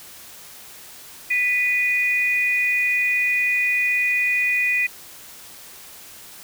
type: tone pair together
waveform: sine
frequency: 1985 / 2466 Hz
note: B6 / D#7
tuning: +8 / -16 cents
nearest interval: major third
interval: 376 cents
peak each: -22 / -19 dBFS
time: 1.3-4.87 s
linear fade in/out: 10 ms
effects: white hiss -42 dBFS RMS until 6.43 s